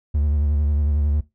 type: tone with vibrato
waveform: triangle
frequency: 73.42 Hz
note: D2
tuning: in tune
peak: -15 dBFS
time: 0.14-1.21 s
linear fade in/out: 10 ms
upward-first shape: sine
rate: 11 Hz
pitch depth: 56 cents each way
effects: noise-tail reverb RT60 0.2 s tail -18 dB re dry